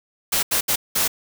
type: noise bursts at uneven times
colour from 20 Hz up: white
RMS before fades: -20 dBFS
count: 4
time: 0.32-0.43 / 0.51-0.61 / 0.68-0.76 / 0.95-1.08 s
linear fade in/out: 10 ms
effects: none